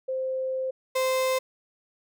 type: tone pair in turn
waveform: sine / 35% pulse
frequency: 522 / 519.5 Hz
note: C5 / C5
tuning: -4 / -12 cents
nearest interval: unison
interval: 8 cents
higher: first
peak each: -26 / -21 dBFS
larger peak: second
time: 0.08-0.71 / 0.95-1.39 s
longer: first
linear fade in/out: 10 ms
effects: none